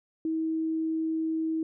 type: tone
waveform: sine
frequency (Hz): 320.7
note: E4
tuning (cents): -48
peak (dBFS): -26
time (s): 0.25-1.63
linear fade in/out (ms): 2
effects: none